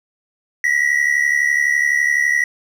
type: tone pair together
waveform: triangle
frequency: 1900 / 1971.9 Hz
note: A#6 / B6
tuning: +33 / -3 cents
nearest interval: minor second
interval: 64 cents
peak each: -15 dBFS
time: 0.64-2.44 s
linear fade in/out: 2 ms
effects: none